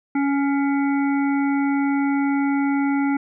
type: harmonic tone with a mistuned harmonic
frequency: 279 Hz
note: C#4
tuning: 11 cents sharp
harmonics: 1 / 3 / 5 / 7 / 8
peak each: -18 / -28 / -32 / -35 / -36 dBFS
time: 0.15-3.17 s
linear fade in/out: 5 ms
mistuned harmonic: 7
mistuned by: +47 cents
effects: none